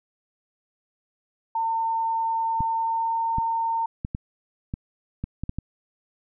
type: tone with pitch glide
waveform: sine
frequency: 905 to 911.3 Hz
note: A5 to A#5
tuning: +48 to -39 cents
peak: -22 dBFS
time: 1.55-3.86 s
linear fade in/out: 5 ms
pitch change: +13 cents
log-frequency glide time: 2.75-3.17 s
type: clicks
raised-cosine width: 5 ms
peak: -16 dBFS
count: 9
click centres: 2.606 / 3.384 / 4.049 / 4.149 / 4.739 / 5.24 / 5.436 / 5.494 / 5.586 s
effects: none